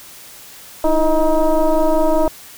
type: tone with frequency modulation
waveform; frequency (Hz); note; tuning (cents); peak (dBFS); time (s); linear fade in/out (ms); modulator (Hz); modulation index
sine; 307.4; D#4; -21; -11; 0.84-2.28; 2; 320; 1.8
effects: white hiss -39 dBFS RMS until 2.57 s